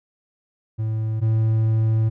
triangle tone pair in turn, 110 / 110.83 Hz, A2 / A2, 0 / +13 cents, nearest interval unison, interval 13 cents, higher second, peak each -19 / -14 dBFS, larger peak second, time 0.78-1.21 / 1.21-2.1 s, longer second, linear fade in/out 20 ms, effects none

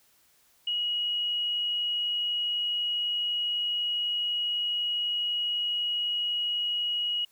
sine tone, 2902 Hz, F#7, 34 cents flat, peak -26 dBFS, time 0.67-7.25 s, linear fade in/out 5 ms, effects white hiss -64 dBFS RMS until 7.31 s

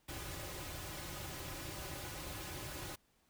pink noise with comb filter, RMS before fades -45 dBFS, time 0.08-2.96 s, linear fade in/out 10 ms, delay 4.4 ms, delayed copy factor -0.65, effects pink hiss -74 dBFS RMS until 3.29 s

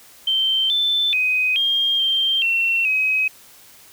sine tone with pitch steps, 3119 / 3530 / 2509 / 3215 / 3162 / 2713 / 2537 Hz, G7 / A7 / D#7 / G7 / G7 / E7 / D#7, -9 / +5 / +14 / +43 / +14 / +49 / +33 cents, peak -16 dBFS, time 0.27-3.28 s, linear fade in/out 5 ms, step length 430 ms, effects white hiss -47 dBFS RMS until 3.92 s

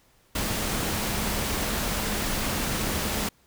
sine tone in noise, 209.6 Hz, G#3, 16 cents sharp, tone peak -36 dBFS, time 0.35-3.29 s, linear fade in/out 5 ms, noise pink, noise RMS -28 dBFS, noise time 0.35-3.29 s, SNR -11 dB, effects pink hiss -62 dBFS RMS until 3.46 s

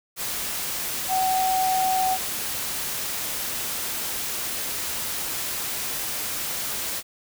sine tone in noise, 753 Hz, F#5, 30 cents sharp, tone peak -20 dBFS, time 1.08-2.18 s, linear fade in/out 50 ms, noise white, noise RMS -29 dBFS, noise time 0.16-7.03 s, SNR +6 dB, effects none

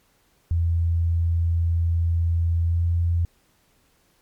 sine tone with pitch glide, 84.1 to 85.22 Hz, E2 to F2, +35 to -42 cents, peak -18 dBFS, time 0.51-3.25 s, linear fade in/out 0 ms, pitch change +23 cents, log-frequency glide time 2.64-2.84 s, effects pink hiss -63 dBFS RMS until 4.21 s + MP3 96 kbps

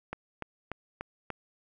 click train, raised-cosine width 0.5 ms, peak -20 dBFS, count 5, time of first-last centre 0.13-1.303 s, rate 3.41 Hz, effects none

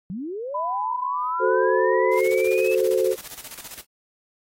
sine linear sweep, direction up, 167.8 to 2637 Hz, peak -28 dBFS, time 0.1-2.75 s, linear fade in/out 0 ms
sine tone with pitch glide, 998 to 985.4 Hz, B5 to B5, +18 to -4 cents, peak -24 dBFS, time 0.54-2.2 s, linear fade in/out 10 ms, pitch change -22 cents, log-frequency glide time 1.59-1.81 s
sine chord, F# diminished, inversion none, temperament equal, 370 / 440 / 523.3 Hz, F#4 / A4 / C5, 0 / 0 / 0 cents, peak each -22 dBFS, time 1.39-3.16 s, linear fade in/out 50 ms
white noise with tremolo, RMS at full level -37 dBFS, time 2.11-3.85 s, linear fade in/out 50 ms, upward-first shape square, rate 15 Hz, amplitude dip 70%
effects AAC 48 kbps

